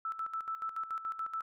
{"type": "tone with tremolo", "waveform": "sine", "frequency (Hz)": 1318.5, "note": "E6", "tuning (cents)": 0, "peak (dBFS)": -33, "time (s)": [0.05, 1.42], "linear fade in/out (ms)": 2, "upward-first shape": "square", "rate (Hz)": 7, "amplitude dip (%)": 70, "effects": []}